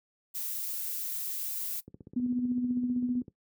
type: noise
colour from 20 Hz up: violet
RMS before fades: -35 dBFS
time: 0.34-1.81 s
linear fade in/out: 20 ms
type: click train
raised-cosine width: 3 ms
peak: -32 dBFS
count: 23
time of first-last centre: 1.88-3.281 s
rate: 15.7 Hz
type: tone with tremolo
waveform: sine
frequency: 246.9 Hz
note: B3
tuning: in tune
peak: -24 dBFS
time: 2.16-3.22 s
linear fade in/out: 5 ms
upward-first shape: triangle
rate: 15 Hz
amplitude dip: 60%
effects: noise-tail reverb RT60 0.1 s tail -17 dB re dry + high-pass 100 Hz 12 dB/octave